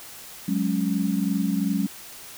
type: chord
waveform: sine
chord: F# suspended second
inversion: none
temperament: equal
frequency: 185 / 207.7 / 277.2 Hz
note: F#3 / G#3 / C#4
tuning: 0 / 0 / 0 cents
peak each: -25 / -25 / -27 dBFS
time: 0.48-1.87 s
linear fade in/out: 5 ms
effects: white hiss -42 dBFS RMS until 2.37 s